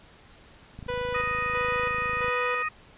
click train, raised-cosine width 5 ms, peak -28 dBFS, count 41, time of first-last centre 0.79-2.283 s, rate 26.8 Hz
sawtooth tone with tremolo, 493.4 Hz, B4, 2 cents flat, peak -24 dBFS, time 0.88-2.63 s, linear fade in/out 10 ms, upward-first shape square, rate 1.5 Hz, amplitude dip 50%
harmonic tone, 622.3 Hz, D#5, in tune, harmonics 2 / 3 / 4, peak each -29 / -31 / -32 dBFS, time 1.14-2.69 s, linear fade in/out 10 ms
effects pink hiss -53 dBFS RMS until 2.97 s + resampled to 8000 Hz

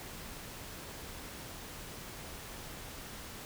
silence, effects pink hiss -46 dBFS RMS until 3.45 s

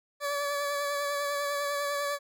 20% pulse tone with vibrato, 573 Hz, D5, 43 cents flat, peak -24 dBFS, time 0.2-2.19 s, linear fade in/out 50 ms, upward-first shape sine, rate 10 Hz, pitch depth 22 cents each way, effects none

